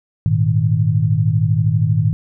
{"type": "chord", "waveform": "sine", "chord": "Ab suspended second", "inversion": "none", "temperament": "equal", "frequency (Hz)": [103.83, 116.54, 155.56], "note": ["Ab2", "Bb2", "Eb3"], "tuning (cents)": [0, 0, 0], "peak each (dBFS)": -17, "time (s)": [0.26, 2.13], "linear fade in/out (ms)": 0, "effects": []}